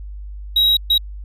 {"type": "tone bursts at uneven times", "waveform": "triangle", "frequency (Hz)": 3833, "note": "A#7", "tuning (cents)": 47, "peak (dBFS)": -10, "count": 2, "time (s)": [[0.56, 0.77], [0.9, 0.98]], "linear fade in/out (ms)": 5, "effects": ["added 50 Hz sine -29 dBFS peak until 1.24 s"]}